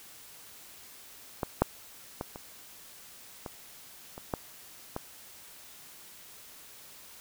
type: clicks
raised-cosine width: 1 ms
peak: -15 / -7 / -19 / -27 / -23 / -27 / -15 / -19 dBFS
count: 8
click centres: 1.432 / 1.62 / 2.211 / 2.359 / 3.462 / 4.179 / 4.338 / 4.964 s
effects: white hiss -51 dBFS RMS until 7.2 s